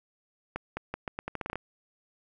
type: accelerating click train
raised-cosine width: 0.5 ms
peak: -18 dBFS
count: 12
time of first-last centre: 0.56-1.556 s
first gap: 210 ms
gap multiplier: 0.81
effects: none